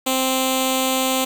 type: tone with notch filter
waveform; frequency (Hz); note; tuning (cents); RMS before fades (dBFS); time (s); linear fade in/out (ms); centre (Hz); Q
5% pulse; 261.6; C4; 0; -20; 0.06-1.25; 10; 1700; 0.65
effects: 7-bit

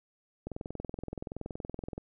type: click train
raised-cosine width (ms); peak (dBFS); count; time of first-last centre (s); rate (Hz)
2; -24; 33; 0.47-1.979; 21.2
effects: none

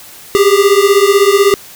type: beating tone pair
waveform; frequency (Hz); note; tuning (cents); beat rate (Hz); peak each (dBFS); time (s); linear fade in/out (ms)
square; 392 / 408; G4 / G#4; 0 / -31; 16; -10; 0.35-1.54; 0
effects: white hiss -35 dBFS RMS until 1.75 s

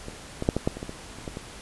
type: clicks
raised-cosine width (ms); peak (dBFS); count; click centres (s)
2; -23 / -15 / -6 / -11 / -9 / -21 / -19 / -21 / -28 / -19 / -20; 11; 0.084 / 0.424 / 0.489 / 0.566 / 0.675 / 0.77 / 0.829 / 0.894 / 1.186 / 1.278 / 1.371
effects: pink hiss -43 dBFS RMS until 1.61 s + resampled to 24000 Hz

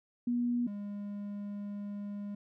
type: tone pair in turn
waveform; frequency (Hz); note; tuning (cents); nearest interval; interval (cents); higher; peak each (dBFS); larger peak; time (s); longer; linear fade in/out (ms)
sine / triangle; 241.5 / 203.8; B3 / G#3; -39 / -32; minor third; 293; first; -28 / -35; first; 0.27-0.67 / 0.67-2.35; second; 5
effects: none

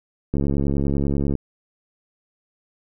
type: click train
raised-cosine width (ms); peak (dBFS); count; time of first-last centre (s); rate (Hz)
3; -10; 72; 0.34-1.353; 70.1
effects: none

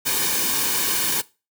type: noise with comb filter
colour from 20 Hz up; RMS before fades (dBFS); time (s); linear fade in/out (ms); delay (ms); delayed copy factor
white; -22; 0.05-1.22; 20; 1.5; -0.7
effects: noise-tail reverb RT60 0.3 s tail -21 dB re dry

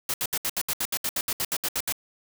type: noise bursts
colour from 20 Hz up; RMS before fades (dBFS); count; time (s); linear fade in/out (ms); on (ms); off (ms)
white; -27; 16; 0.09-1.924; 2; 49; 70
effects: none

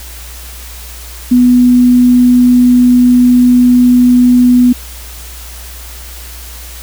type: tone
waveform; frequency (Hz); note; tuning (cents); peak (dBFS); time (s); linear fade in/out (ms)
sine; 246.9; B3; 0; -3; 1.31-4.73; 10
effects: added 60 Hz sine -28 dBFS peak until 6.82 s + white hiss -31 dBFS RMS until 6.82 s

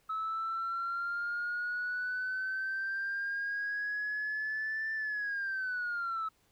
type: linear two-way sweep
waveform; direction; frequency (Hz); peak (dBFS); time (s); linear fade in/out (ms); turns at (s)
sine; up then down; 1294 to 1774 to 1294; -31; 0.09-6.29; 10; 4.93
effects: tanh soft clip ceiling -29 dBFS + pink hiss -70 dBFS RMS until 6.51 s

